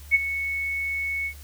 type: tone with ADSR envelope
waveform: sine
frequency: 2211 Hz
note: C#7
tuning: 5 cents flat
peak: -12 dBFS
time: 0.11-1.34 s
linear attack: 36 ms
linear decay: 27 ms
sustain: -13 dB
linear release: 81 ms
effects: added 72 Hz sine -41 dBFS peak until 1.43 s + white hiss -50 dBFS RMS until 1.43 s